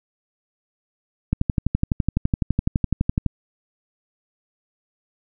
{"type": "click train", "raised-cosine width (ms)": 5, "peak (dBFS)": -6, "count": 24, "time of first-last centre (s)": [1.33, 3.263], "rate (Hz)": 11.9, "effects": []}